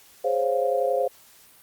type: chord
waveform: sine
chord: Db major seventh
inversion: second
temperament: equal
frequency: 415.3 / 523.3 / 554.4 / 698.5 Hz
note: Ab4 / C5 / Db5 / F5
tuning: 0 / 0 / 0 / 0 cents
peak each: -29 / -23 / -28 / -27 dBFS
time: 0.24-1.08 s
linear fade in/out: 10 ms
effects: white hiss -53 dBFS RMS until 1.62 s + Opus 48 kbps